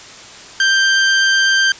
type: tone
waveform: sawtooth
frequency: 1573 Hz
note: G6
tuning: 6 cents sharp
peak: -7 dBFS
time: 0.6-1.72 s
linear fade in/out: 2 ms
effects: white hiss -36 dBFS RMS until 1.79 s + resampled to 16000 Hz